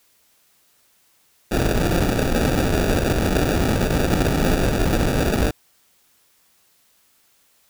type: noise with sample-and-hold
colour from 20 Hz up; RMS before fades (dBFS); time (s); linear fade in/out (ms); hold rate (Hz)
pink; -19; 1.51-5.51; 10; 1050
effects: white hiss -60 dBFS RMS until 7.69 s